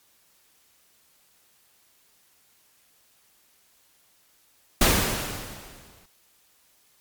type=noise with exponential decay; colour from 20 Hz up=pink; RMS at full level=-17 dBFS; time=4.81-6.06 s; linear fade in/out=5 ms; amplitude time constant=270 ms; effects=white hiss -62 dBFS RMS until 7 s + MP3 96 kbps